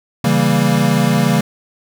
square chord, C# diminished seventh, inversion none, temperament equal, 138.59 / 164.81 / 196 / 233.1 Hz, C#3 / E3 / G3 / Bb3, 0 / 0 / 0 / 0 cents, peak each -18 dBFS, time 0.24-1.41 s, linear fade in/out 5 ms, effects none

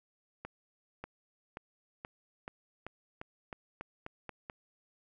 accelerating click train, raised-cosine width 0.5 ms, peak -26 dBFS, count 12, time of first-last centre 0.45-4.499 s, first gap 590 ms, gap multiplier 0.9, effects none

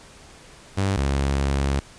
sawtooth tone pair in turn, 97.6 / 69.01 Hz, G2 / C#2, -7 / -7 cents, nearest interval tritone, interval 600 cents, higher first, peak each -16 dBFS, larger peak neither, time 0.77-0.97 / 0.97-1.8 s, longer second, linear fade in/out 10 ms, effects pink hiss -47 dBFS RMS until 1.98 s + resampled to 22050 Hz

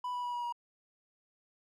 triangle tone with pitch steps, 990 / 981.5 / 973 / 964.6 / 956.3 Hz, B5 / B5 / B5 / B5 / A#5, +4 / -11 / -26 / -41 / +44 cents, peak -32 dBFS, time 0.04-0.525 s, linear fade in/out 5 ms, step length 97 ms, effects none

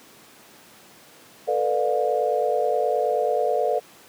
sine chord, B half-diminished seventh, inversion third, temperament just, 444.5 / 493.9 / 592.7 / 711.2 Hz, A4 / B4 / D5 / F5, +18 / 0 / +16 / +31 cents, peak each -25 dBFS, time 1.47-3.8 s, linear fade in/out 20 ms, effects pink hiss -49 dBFS RMS until 4.08 s + high-pass 200 Hz 12 dB/octave

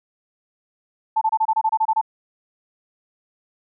sine tone bursts, 880 Hz, A5, in tune, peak -15 dBFS, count 11, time 1.16-2.014 s, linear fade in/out 10 ms, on 54 ms, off 26 ms, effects none

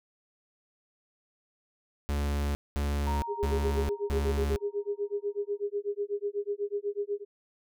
45% pulse tone bursts, 71.9 Hz, D2, 36 cents flat, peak -27 dBFS, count 4, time 2.09-4.56 s, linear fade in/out 0 ms, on 460 ms, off 210 ms
sine tone with exponential decay, 932.3 Hz, A#5, in tune, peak -31 dBFS, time 3.07-5.6 s, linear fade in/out 2 ms, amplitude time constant 550 ms
sine tone with tremolo, 408 Hz, G#4, 31 cents flat, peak -26 dBFS, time 3.27-7.25 s, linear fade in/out 50 ms, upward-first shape sine, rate 8.1 Hz, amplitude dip 100%
effects none

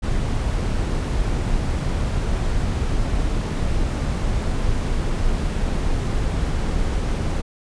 brown noise, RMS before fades -21 dBFS, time 0.02-7.42 s, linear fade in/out 20 ms, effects resampled to 22050 Hz

